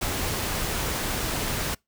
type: noise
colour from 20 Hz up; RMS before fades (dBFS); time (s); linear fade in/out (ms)
pink; -28; 0.01-1.75; 10
effects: noise-tail reverb RT60 0.2 s tail -26 dB re dry

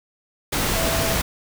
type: tone in noise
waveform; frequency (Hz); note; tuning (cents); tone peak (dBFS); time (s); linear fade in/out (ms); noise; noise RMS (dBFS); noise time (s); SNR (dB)
sine; 659.3; E5; 0; -27; 0.75-1.15; 10; pink; -22; 0.52-1.22; -8
effects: none

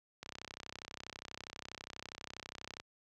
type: click train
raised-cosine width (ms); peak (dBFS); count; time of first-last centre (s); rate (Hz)
0.2; -26; 84; 0.23-2.8; 32.3
effects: high-pass 60 Hz 12 dB/octave

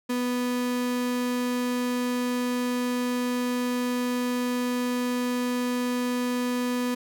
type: tone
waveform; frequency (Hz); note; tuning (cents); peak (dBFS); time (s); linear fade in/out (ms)
35% pulse; 246.9; B3; 0; -23; 0.09-6.95; 10
effects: none

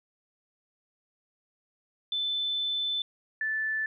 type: tone pair in turn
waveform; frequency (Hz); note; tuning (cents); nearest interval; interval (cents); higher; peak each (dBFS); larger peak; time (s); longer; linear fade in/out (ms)
sine; 3520 / 1753.4; A7 / A6; 0 / -7; octave; 1207; first; -27; neither; 2.12-3.02 / 3.41-3.86; first; 2
effects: none

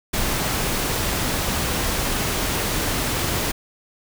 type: noise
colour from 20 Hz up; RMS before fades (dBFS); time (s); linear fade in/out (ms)
pink; -23; 0.13-3.52; 10
effects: none

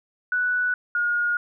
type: tone pair in turn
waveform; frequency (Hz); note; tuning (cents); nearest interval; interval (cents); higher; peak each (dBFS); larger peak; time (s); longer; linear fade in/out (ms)
sine; 1480 / 1432.1; F#6 / F6; 0 / +43; minor second; 57; first; -20; neither; 0.32-0.74 / 0.95-1.37; neither; 2
effects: none

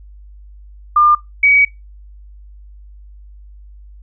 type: tone pair in turn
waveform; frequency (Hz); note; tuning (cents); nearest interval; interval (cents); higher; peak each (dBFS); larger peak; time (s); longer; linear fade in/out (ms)
sine; 1200 / 2265; D6 / C#7; +37 / +37; major seventh; 1100; second; -7; neither; 0.96-1.15 / 1.43-1.65; second; 5
effects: noise-tail reverb RT60 0.2 s tail -21 dB re dry + added 50 Hz sine -36 dBFS peak until 4.02 s

